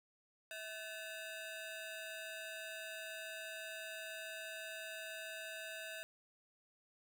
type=ring-modulated tone; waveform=20% pulse; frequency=1085 Hz; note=C#6; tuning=37 cents flat; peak=-37 dBFS; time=0.51-6.03 s; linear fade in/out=0 ms; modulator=437 Hz; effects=none